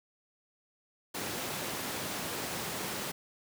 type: high-pass noise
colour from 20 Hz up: pink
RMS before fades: -37 dBFS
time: 1.14-3.12 s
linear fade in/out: 10 ms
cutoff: 160 Hz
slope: 12 dB/octave
effects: none